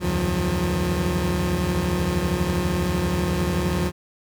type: tone cluster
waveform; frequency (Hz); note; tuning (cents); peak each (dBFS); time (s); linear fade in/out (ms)
25% pulse; 70.5 / 82.9 / 94.9 / 157.9 / 178.6; C#2 / E2 / F#2 / D#3 / F3; +30 / +10 / +44 / +26 / +39; -24 / -25 / -27 / -28 / -20; 0-3.92; 50
effects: none